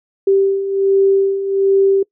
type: beating tone pair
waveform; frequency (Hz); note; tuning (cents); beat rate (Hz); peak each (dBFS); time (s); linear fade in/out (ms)
sine; 390 / 391.3; G4 / G4; -9 / -3; 1.3; -18 / -12; 0.27-2.03; 5
effects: noise-tail reverb RT60 0.1 s tail -24 dB re dry